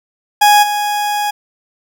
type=tone with level steps; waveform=40% pulse; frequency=830 Hz; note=G#5; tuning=1 cent flat; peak=-5 / -14 dBFS; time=0.41-1.31 s; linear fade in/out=10 ms; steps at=0.62 s; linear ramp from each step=20 ms; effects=none